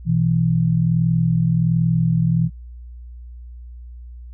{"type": "tone pair together", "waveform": "sine", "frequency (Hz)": [123.47, 164.81], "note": ["B2", "E3"], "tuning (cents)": [0, 0], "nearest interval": "perfect fourth", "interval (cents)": 500, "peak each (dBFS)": [-19, -16], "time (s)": [0.05, 2.5], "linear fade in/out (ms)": 50, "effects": ["added 60 Hz sine -34 dBFS peak until 4.33 s"]}